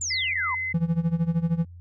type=exponential sweep; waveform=sine; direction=down; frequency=7459 to 930 Hz; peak=-26 dBFS; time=0.01-0.55 s; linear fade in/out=5 ms
type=tone; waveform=sine; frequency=2050 Hz; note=C7; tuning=36 cents flat; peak=-26 dBFS; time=0.1-0.73 s; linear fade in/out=10 ms
type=tone with tremolo; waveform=triangle; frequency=166.7 Hz; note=E3; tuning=20 cents sharp; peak=-16 dBFS; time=0.74-1.65 s; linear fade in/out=5 ms; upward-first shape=sine; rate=13 Hz; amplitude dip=85%
effects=added 87 Hz sine -41 dBFS peak until 1.8 s